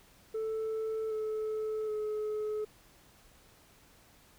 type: tone with pitch steps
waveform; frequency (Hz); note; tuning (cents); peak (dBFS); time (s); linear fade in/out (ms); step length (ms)
sine; 440.5 / 433.4 / 426.5; A4 / A4 / G#4; +2 / -26 / +46; -29; 0.34-2.65; 10; 770
effects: tanh soft clip ceiling -31 dBFS + pink hiss -61 dBFS RMS until 4.38 s